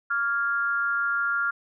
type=tone with amplitude modulation; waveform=sine; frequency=1396.9 Hz; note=F6; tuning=in tune; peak=-19 dBFS; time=0.1-1.51 s; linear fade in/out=10 ms; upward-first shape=sine; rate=254 Hz; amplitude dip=75%; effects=none